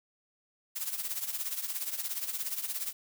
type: noise with tremolo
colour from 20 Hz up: blue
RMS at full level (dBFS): -32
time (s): 0.75-2.93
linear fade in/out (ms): 20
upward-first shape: triangle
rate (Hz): 17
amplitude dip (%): 80
effects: none